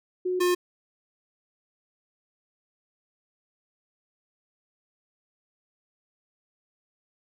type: tone pair in turn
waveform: sine / square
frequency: 365.1 / 357.2 Hz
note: F#4 / F4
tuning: -23 / +39 cents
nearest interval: unison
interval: 38 cents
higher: first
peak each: -24 / -21 dBFS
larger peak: second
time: 0.25-0.4 / 0.4-0.55 s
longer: neither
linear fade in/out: 10 ms
effects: none